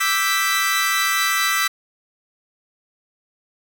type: chord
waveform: sawtooth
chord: E minor seventh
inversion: third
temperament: equal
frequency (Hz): 1174.7 / 1318.5 / 1568 / 1975.5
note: D6 / E6 / G6 / B6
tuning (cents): 0 / 0 / 0 / 0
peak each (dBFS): -22 / -20 / -22 / -17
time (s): 0-1.68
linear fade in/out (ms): 10
effects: none